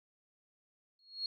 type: tone with exponential growth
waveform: sine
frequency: 4300 Hz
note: C8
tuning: 47 cents sharp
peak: -31 dBFS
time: 0.99-1.26 s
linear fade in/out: 2 ms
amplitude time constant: 58 ms
effects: none